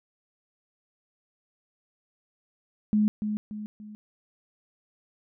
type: tone with echo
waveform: sine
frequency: 211.4 Hz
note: G#3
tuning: 31 cents sharp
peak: -19 dBFS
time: 2.93-3.08 s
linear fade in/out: 0 ms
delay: 290 ms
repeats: 3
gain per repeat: -7 dB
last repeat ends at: 3.95 s
effects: none